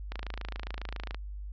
click train, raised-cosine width 0.3 ms, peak -22 dBFS, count 29, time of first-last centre 0.12-1.146 s, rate 27.3 Hz, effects added 50 Hz sine -37 dBFS peak until 1.52 s + resampled to 16000 Hz

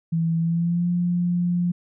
sine tone with pitch glide, 164.81 to 175.62 Hz, E3 to F3, 0 to +10 cents, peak -19 dBFS, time 0.12-1.72 s, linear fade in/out 10 ms, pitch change +110 cents, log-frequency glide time 0.39-0.89 s, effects none

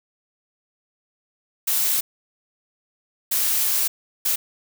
blue noise bursts at uneven times, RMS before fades -21 dBFS, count 3, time 1.67-2.01 / 3.31-3.88 / 4.25-4.36 s, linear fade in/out 10 ms, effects none

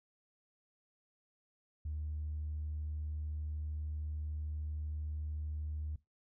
triangle tone with tanh clipping, 76.1 Hz, D#2, 38 cents flat, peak -37 dBFS, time 1.85-5.96 s, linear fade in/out 5 ms, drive 5 dB, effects noise-tail reverb RT60 0.2 s tail -19 dB re dry

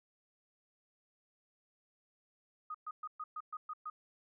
sine tone bursts, 1244.5 Hz, D#6, in tune, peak -39 dBFS, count 8, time 2.7-3.9 s, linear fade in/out 5 ms, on 45 ms, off 120 ms, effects none

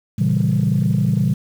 sine chord, A# diminished seventh, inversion none, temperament equal, 116.54 / 138.59 / 164.81 / 196 Hz, A#2 / C#3 / E3 / G3, 0 / 0 / 0 / 0 cents, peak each -19 dBFS, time 0.18-1.34 s, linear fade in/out 10 ms, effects tanh soft clip ceiling -8 dBFS + 7-bit

